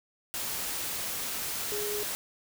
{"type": "tone in noise", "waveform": "sine", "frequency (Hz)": 415.7, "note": "G#4", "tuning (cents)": 2, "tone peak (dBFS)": -33, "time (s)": [1.72, 2.03], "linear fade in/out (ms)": 0, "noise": "white", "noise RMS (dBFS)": -34, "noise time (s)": [0.34, 2.15], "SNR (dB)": -2, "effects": []}